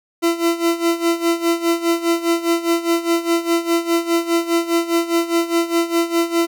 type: tone with tremolo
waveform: 40% pulse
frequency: 337 Hz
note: E4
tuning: 38 cents sharp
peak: -12 dBFS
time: 0.22-6.47 s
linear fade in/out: 20 ms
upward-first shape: sine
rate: 4.9 Hz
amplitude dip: 80%
effects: none